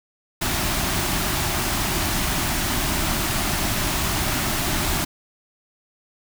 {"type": "band-stop noise", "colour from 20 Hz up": "pink", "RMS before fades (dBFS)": -23, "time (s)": [0.41, 5.05], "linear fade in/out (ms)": 10, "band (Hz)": [400, 580], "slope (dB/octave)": 96, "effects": []}